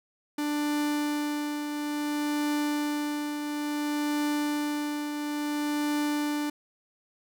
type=tone with tremolo; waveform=45% pulse; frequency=295.3 Hz; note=D4; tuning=10 cents sharp; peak=-25 dBFS; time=0.38-6.5 s; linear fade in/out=5 ms; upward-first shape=triangle; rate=0.58 Hz; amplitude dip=50%; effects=none